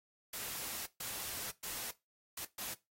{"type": "noise bursts at uneven times", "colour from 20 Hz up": "white", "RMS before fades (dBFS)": -42, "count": 5, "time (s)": [[0.33, 0.86], [1, 1.51], [1.63, 1.91], [2.37, 2.45], [2.58, 2.74]], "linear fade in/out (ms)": 5, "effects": ["noise-tail reverb RT60 0.2 s tail -17 dB re dry", "AAC 48 kbps"]}